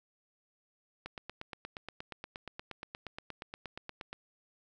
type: click train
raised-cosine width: 0.3 ms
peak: -25 dBFS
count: 27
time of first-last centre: 1.06-4.13 s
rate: 8.47 Hz
effects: none

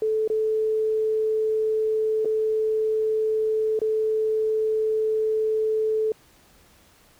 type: tone with dropouts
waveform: sine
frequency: 436.1 Hz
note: A4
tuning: 15 cents flat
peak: -20 dBFS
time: 0.02-6.12 s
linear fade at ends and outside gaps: 2 ms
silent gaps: 0.277-0.3 / 2.248-2.255 / 3.791-3.816 s
effects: pink hiss -56 dBFS RMS until 7.19 s

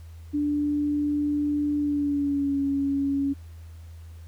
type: tone with pitch glide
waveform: sine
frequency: 293 to 278.2 Hz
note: D4 to C#4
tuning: -4 to +6 cents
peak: -22 dBFS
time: 0.33-3.34 s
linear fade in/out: 20 ms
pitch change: -90 cents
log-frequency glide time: 1.78-2.59 s
effects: added 82 Hz sine -40 dBFS peak until 4.27 s + pink hiss -59 dBFS RMS until 4.27 s

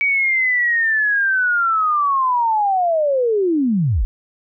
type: linear sweep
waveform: sine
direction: down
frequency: 2279 to 35.64 Hz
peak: -14 dBFS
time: 0.01-4.05 s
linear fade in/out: 0 ms
effects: none

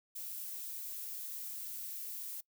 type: noise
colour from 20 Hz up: violet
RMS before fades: -43 dBFS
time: 0.15-2.41 s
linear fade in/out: 10 ms
effects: noise-tail reverb RT60 0.1 s tail -22 dB re dry

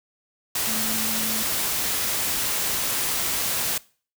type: tone in noise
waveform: sine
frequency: 220 Hz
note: A3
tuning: in tune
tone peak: -33 dBFS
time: 0.67-1.43 s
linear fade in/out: 5 ms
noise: white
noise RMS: -25 dBFS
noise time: 0.55-3.78 s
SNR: -11 dB
effects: noise-tail reverb RT60 0.4 s tail -21 dB re dry

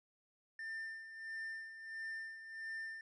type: tone with tremolo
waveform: triangle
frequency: 1794 Hz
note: A6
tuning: 33 cents sharp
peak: -39 dBFS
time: 0.59-3.01 s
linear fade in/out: 2 ms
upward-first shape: sine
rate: 1.5 Hz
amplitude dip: 65%
effects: resampled to 22050 Hz

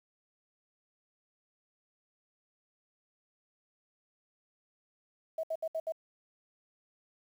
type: tone bursts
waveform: sine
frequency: 644 Hz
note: E5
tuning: 41 cents flat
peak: -31 dBFS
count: 5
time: 5.38-5.922 s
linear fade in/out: 5 ms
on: 54 ms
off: 68 ms
effects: 10-bit

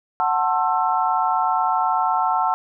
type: chord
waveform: sine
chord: F# half-diminished seventh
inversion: none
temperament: just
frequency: 740 / 888 / 1065.6 / 1332 Hz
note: F#5 / A5 / C6 / E6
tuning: 0 / +16 / +31 / +18 cents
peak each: -22 / -21 / -25 / -24 dBFS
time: 0.2-2.54 s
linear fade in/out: 0 ms
effects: none

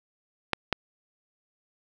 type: clicks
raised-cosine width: 0.3 ms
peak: -7 dBFS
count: 2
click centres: 0.533 / 0.727 s
effects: none

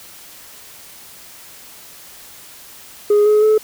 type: tone with pitch steps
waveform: sine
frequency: 415.3 / 423.5 / 431.9 Hz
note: G#4 / G#4 / A4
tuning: 0 / +34 / -32 cents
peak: -7 dBFS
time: 3.1-3.58 s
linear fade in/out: 5 ms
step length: 160 ms
effects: tanh soft clip ceiling -8 dBFS + white hiss -40 dBFS RMS until 3.63 s

